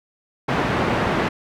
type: band-pass noise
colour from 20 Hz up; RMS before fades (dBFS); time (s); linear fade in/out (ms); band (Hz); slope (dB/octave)
pink; -21; 0.48-1.29; 10; 110 to 1900; 12
effects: none